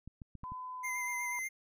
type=clicks; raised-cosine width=5 ms; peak=-34 dBFS; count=5; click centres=0.076 / 0.218 / 0.353 / 0.435 / 0.52 s
type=tone with pitch glide; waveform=sine; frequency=1011 to 978.3 Hz; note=B5 to B5; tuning=+40 to -17 cents; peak=-40 dBFS; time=0.44-1.39 s; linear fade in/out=0 ms; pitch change=-57 cents; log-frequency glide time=0.78-1.15 s
type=tone with vibrato; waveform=square; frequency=2084 Hz; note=C7; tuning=7 cents flat; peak=-36 dBFS; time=0.83-1.49 s; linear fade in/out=20 ms; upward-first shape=sine; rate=8.2 Hz; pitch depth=21 cents each way
effects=none